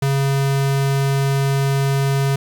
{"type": "tone", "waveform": "square", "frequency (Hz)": 137.6, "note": "C#3", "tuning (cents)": -12, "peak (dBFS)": -16, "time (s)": [0.02, 2.36], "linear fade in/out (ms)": 5, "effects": ["8-bit"]}